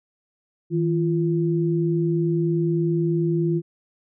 sine tone pair together, 160.5 / 343.7 Hz, E3 / F4, -46 / -28 cents, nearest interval octave + minor second, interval 1318 cents, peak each -21 / -22 dBFS, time 0.7-3.62 s, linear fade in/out 50 ms, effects none

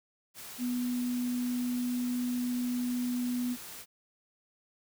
sine tone in noise, 246.1 Hz, B3, 6 cents flat, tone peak -29 dBFS, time 0.58-3.57 s, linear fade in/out 50 ms, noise white, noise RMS -45 dBFS, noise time 0.34-3.86 s, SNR +13 dB, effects none

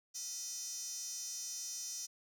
square tone with high-pass filter, 279.2 Hz, C#4, 13 cents sharp, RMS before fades -43 dBFS, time 0.14-2.07 s, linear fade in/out 20 ms, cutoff 5900 Hz, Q 6.5, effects none

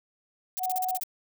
violet noise bursts, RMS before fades -32 dBFS, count 8, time 0.57-1.035 s, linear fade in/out 0 ms, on 24 ms, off 39 ms
sine tone, 740 Hz, F#5, in tune, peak -27 dBFS, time 0.58-1 s, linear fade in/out 50 ms
effects none

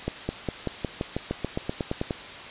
accelerating click train, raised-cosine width 2 ms, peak -13 dBFS, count 15, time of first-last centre 0.08-2.108 s, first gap 210 ms, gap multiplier 0.94, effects white hiss -39 dBFS RMS until 2.5 s + resampled to 8000 Hz

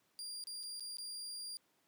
30% pulse tone with dropouts, 4786 Hz, D8, 32 cents sharp, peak -40 dBFS, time 0.19-1.57 s, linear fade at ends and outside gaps 0 ms, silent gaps 0.439-0.471 / 0.631-0.635 / 0.797-0.806 / 0.97-0.984 s, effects pink hiss -75 dBFS RMS until 1.87 s + high-pass 200 Hz 12 dB/octave

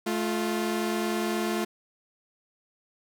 sawtooth tone pair together, 216.9 / 350 Hz, A3 / F4, -25 / +4 cents, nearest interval minor sixth, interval 829 cents, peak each -25 dBFS, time 0.06-1.65 s, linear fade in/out 10 ms, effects none

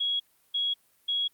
sine tone bursts, 3322 Hz, G#7, in tune, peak -25 dBFS, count 3, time 0-1.28 s, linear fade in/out 10 ms, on 200 ms, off 340 ms, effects white hiss -66 dBFS RMS until 1.33 s + Opus 32 kbps

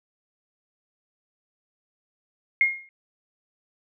sine tone with exponential decay, 2140 Hz, C7, 38 cents sharp, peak -13 dBFS, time 2.61-2.89 s, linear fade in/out 1 ms, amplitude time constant 60 ms, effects none

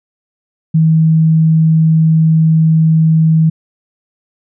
sine tone, 160 Hz, D#3, 49 cents sharp, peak -6 dBFS, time 0.74-3.5 s, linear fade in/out 10 ms, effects none

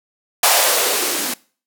violet noise with band-pass filter sweep, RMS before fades -17 dBFS, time 0.43-1.34 s, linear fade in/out 5 ms, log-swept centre 780 to 240 Hz, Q 3.5, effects noise-tail reverb RT60 0.4 s tail -22 dB re dry

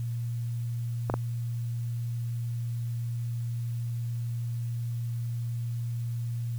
clicks, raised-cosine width 1 ms, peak -13 dBFS, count 2, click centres 1.099 / 1.14 s, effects added 118 Hz sine -29 dBFS peak until 6.58 s + white hiss -56 dBFS RMS until 6.58 s

